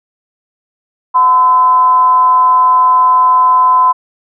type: tone with frequency modulation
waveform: sine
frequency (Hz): 1018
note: C6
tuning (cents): -48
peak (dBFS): -5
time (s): 1.14-3.93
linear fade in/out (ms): 20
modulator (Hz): 290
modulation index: 0.27
effects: none